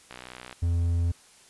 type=click train; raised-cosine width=0.3 ms; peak=-24 dBFS; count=27; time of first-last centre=0.11-0.527 s; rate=62.3 Hz
type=tone; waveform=triangle; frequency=85.3 Hz; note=F2; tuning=40 cents flat; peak=-20 dBFS; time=0.62-1.12 s; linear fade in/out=10 ms
effects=white hiss -55 dBFS RMS until 1.49 s + resampled to 24000 Hz